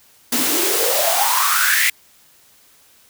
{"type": "noise with high-pass filter sweep", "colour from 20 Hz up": "white", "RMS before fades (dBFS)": -17, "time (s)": [0.32, 1.9], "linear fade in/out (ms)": 5, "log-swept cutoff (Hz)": [230, 2100], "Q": 9, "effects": ["white hiss -52 dBFS RMS until 3.09 s"]}